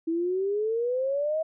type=exponential sweep; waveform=sine; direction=up; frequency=322.5 to 646 Hz; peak=-24 dBFS; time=0.07-1.43 s; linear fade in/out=10 ms; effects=none